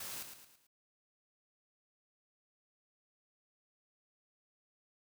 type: noise with echo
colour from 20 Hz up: white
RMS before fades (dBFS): -44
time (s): 0-0.23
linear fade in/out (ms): 5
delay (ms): 110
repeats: 4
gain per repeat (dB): -7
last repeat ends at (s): 0.67
effects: none